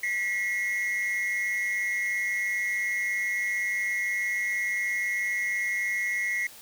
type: tone pair together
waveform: triangle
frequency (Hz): 1945.1 / 2148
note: B6 / C7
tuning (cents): -27 / +45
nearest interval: major second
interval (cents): 172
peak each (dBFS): -27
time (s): 0.03-6.47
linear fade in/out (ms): 5
effects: white hiss -48 dBFS RMS until 6.61 s